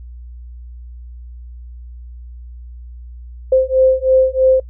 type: beating tone pair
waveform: sine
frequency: 520 / 523.1 Hz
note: C5 / C5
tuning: -11 / -1 cents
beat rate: 3.1 Hz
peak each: -13 dBFS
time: 3.52-4.6 s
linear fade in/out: 5 ms
effects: noise-tail reverb RT60 0.1 s tail -23 dB re dry + added 60 Hz sine -31 dBFS peak until 4.69 s